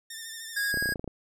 10% pulse tone with vibrato, 1803 Hz, A6, 42 cents sharp, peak -29 dBFS, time 0.1-0.72 s, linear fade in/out 5 ms, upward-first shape sine, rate 13 Hz, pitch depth 36 cents each way
square tone, 1645 Hz, G#6, 17 cents flat, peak -27 dBFS, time 0.56-0.94 s, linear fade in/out 10 ms
clicks, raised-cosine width 2 ms, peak -22 dBFS, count 10, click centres 0.742 / 0.773 / 0.825 / 0.858 / 0.891 / 0.923 / 0.958 / 0.995 / 1.043 / 1.077 s
effects none

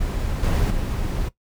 brown noise with level steps, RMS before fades -24 / -19 / -24 dBFS, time 0-1.29 s, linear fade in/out 10 ms, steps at 0.43 / 0.7 s, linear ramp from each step 5 ms, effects noise-tail reverb RT60 0.1 s tail -17 dB re dry

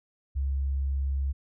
sine tone, 68.3 Hz, C#2, 25 cents flat, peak -25 dBFS, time 0.35-1.33 s, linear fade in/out 20 ms, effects none

